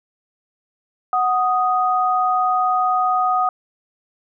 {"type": "tone pair together", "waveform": "sine", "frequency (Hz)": [740, 1244.5], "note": ["F#5", "D#6"], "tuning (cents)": [0, 0], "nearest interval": "major sixth", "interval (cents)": 900, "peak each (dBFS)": -18, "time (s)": [1.13, 3.49], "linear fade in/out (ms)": 2, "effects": []}